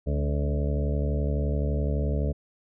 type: harmonic tone with a mistuned harmonic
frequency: 71.8 Hz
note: D2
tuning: 39 cents flat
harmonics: 1 / 2 / 3 / 4 / 6 / 7 / 8 / 9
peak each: -25 / -30 / -35 / -37 / -36 / -39 / -37 / -42 dBFS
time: 0.06-2.33 s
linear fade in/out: 20 ms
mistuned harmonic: 2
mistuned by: +39 cents
effects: none